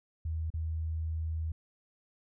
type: tone with dropouts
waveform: sine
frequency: 80.1 Hz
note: E2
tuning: 49 cents flat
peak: -31 dBFS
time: 0.25-1.52 s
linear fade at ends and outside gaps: 5 ms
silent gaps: 0.503-0.539 s
effects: none